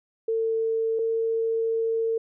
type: tone pair in turn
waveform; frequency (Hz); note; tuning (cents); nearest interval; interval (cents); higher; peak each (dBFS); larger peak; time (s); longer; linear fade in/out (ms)
sine; 449.5 / 452.4; A4 / A4; +37 / +48; unison; 11; second; -22; neither; 0.28-0.99 / 0.99-2.18; second; 5
effects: none